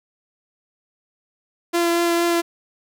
sawtooth tone with vibrato, 341.5 Hz, F4, 39 cents flat, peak -13 dBFS, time 1.73-2.42 s, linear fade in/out 20 ms, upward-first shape triangle, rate 4.3 Hz, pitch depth 12 cents each way, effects none

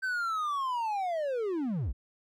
triangle linear sweep, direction down, 1554 to 40.23 Hz, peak -27 dBFS, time 0.02-1.93 s, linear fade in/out 20 ms, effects none

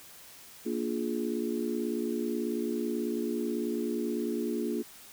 sine chord, Bb dominant seventh, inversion none, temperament just, 233.1 / 291.4 / 349.6 / 419.5 Hz, Bb3 / D4 / F4 / Ab4, 0 / -13 / +2 / +17 cents, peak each -33 / -36 / -34 / -36 dBFS, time 0.65-4.83 s, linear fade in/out 20 ms, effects white hiss -51 dBFS RMS until 5.12 s

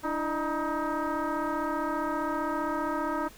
sine tone with frequency modulation, 329.6 Hz, E4, in tune, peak -27 dBFS, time 0.03-3.29 s, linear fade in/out 20 ms, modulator 312 Hz, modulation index 3.6, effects pink hiss -52 dBFS RMS until 3.37 s

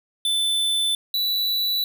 square tone pair in turn, 3520 / 3951 Hz, A7 / B7, 0 / 0 cents, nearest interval major second, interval 200 cents, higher second, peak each -20 / -21 dBFS, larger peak first, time 0.25-0.95 / 1.14-1.84 s, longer neither, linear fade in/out 2 ms, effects none

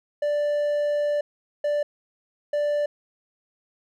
triangle tone bursts at uneven times, 587.3 Hz, D5, in tune, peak -19 dBFS, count 3, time 0.22-1.21 / 1.64-1.83 / 2.53-2.86 s, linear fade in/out 5 ms, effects none

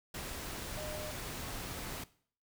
sine tone in noise, 610 Hz, D#5, 34 cents flat, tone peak -42 dBFS, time 0.77-1.11 s, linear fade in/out 5 ms, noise pink, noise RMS -42 dBFS, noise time 0.14-2.04 s, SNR -3 dB, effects noise-tail reverb RT60 0.5 s tail -18 dB re dry

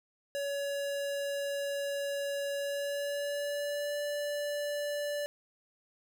square tone with pitch glide, 564 to 583.2 Hz, C#5 to D5, +30 to -12 cents, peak -33 dBFS, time 0.35-5.26 s, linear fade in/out 0 ms, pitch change +58 cents, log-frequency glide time 2.56-3.98 s, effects none

